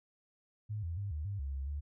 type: tone with pitch steps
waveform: sine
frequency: 106.2 / 84 / 100.4 / 75.5 / 100.2 / 68.9 / 67.9 / 72.3 Hz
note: G#2 / E2 / G2 / D2 / G2 / C#2 / C#2 / D2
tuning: +39 / +33 / +42 / +48 / +38 / -10 / -35 / -27 cents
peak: -35 dBFS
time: 0.69-1.81 s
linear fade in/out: 20 ms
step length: 140 ms
effects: none